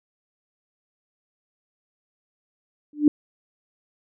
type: tone with exponential growth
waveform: sine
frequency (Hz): 296.5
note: D4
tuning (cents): +17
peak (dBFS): -8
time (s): 2.93-3.08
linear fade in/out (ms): 2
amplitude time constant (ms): 32
effects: none